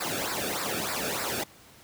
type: noise with flanger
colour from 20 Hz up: pink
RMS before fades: -31 dBFS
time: 0-1.44 s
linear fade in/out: 10 ms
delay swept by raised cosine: 0.31 to 1.02 ms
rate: 3.3 Hz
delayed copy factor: -0.8
effects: pink hiss -53 dBFS RMS until 1.83 s + high-pass 80 Hz 12 dB/octave